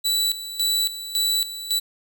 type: tone with tremolo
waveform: sawtooth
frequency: 3951 Hz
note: B7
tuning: in tune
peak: -16 dBFS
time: 0.04-1.8 s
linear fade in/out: 20 ms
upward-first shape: square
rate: 1.8 Hz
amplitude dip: 75%
effects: none